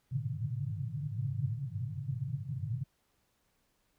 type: band-pass noise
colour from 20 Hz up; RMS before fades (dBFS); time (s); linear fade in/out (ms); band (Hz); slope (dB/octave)
white; -36; 0.11-2.84; 10; 100 to 150; 96
effects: pink hiss -75 dBFS RMS until 3.98 s